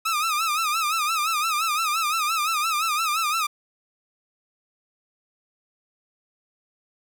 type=tone with vibrato; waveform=sawtooth; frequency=1263 Hz; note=D#6; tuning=26 cents sharp; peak=-18 dBFS; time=0.05-3.47 s; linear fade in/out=10 ms; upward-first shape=sine; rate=5.8 Hz; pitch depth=110 cents each way; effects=none